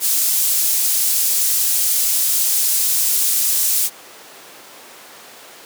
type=high-pass noise; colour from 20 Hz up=pink; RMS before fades=-17 dBFS; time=0-3.9 s; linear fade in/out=50 ms; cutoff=7800 Hz; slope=12 dB/octave; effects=pink hiss -39 dBFS RMS until 5.65 s + high-pass 400 Hz 12 dB/octave